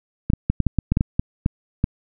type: clicks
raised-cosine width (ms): 5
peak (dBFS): -5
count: 12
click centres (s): 0.301 / 0.335 / 0.5 / 0.603 / 0.667 / 0.787 / 0.92 / 0.971 / 1.009 / 1.195 / 1.461 / 1.841
effects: none